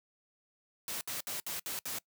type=noise bursts; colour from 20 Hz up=white; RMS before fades=-38 dBFS; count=6; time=0.88-1.985 s; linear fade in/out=0 ms; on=130 ms; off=65 ms; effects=noise-tail reverb RT60 0.1 s tail -23 dB re dry + high-pass 80 Hz 12 dB/octave